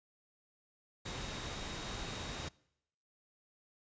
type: tone in noise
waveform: sine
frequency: 3763 Hz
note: A#7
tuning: 16 cents sharp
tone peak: -51 dBFS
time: 1.05-2.49 s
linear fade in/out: 10 ms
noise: pink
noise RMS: -42 dBFS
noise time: 1.05-2.49 s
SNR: -12 dB
effects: noise-tail reverb RT60 0.8 s tail -24 dB re dry + resampled to 16000 Hz